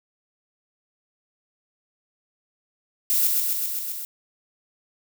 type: noise with echo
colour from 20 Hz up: violet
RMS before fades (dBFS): -21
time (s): 3.1-3.27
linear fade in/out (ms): 0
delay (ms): 130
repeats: 6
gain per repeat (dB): -2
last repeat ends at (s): 4.05
effects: none